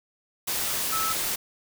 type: tone in noise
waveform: sine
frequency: 1306 Hz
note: E6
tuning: 17 cents flat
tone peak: -27 dBFS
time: 0.92-1.13 s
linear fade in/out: 10 ms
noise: white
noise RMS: -28 dBFS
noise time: 0.47-1.36 s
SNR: -2 dB
effects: none